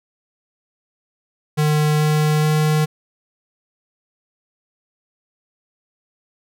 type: tone with pitch steps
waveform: square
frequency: 151.5 / 152.47 / 153.44 Hz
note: D#3 / D#3 / D#3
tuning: -46 / -35 / -24 cents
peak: -15 dBFS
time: 1.57-2.86 s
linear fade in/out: 20 ms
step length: 430 ms
effects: none